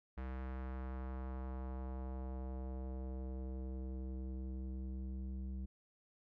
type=tone with low-pass filter sweep; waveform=square; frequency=64.7 Hz; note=C2; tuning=19 cents flat; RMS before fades=-43 dBFS; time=0.17-5.66 s; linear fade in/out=10 ms; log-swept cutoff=1800 to 210 Hz; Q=1.3; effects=none